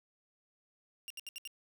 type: tone bursts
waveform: sawtooth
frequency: 2794 Hz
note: F7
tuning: in tune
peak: -38 dBFS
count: 5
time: 1.08-1.475 s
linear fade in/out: 0 ms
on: 23 ms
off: 70 ms
effects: none